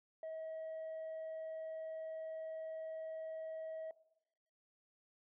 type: tone with vibrato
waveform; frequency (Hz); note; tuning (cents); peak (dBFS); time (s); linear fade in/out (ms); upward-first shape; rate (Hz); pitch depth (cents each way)
sine; 640; D#5; +49; -40; 0.23-3.91; 2; sine; 20; 17
effects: noise-tail reverb RT60 0.9 s tail -20 dB re dry + tanh soft clip ceiling -41 dBFS